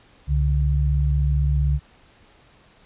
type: tone pair together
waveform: sine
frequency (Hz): 67.17 / 142.9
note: C2 / D3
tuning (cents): +46 / -47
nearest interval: octave + minor second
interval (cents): 1307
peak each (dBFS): -18 / -22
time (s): 0.27-1.8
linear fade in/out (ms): 50
effects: pink hiss -54 dBFS RMS until 2.85 s + resampled to 8000 Hz